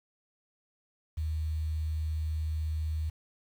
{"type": "tone with quantisation", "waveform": "sine", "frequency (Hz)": 78.2, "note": "D#2", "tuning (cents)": 9, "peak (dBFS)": -29, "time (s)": [1.17, 3.1], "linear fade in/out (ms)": 10, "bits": 9, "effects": []}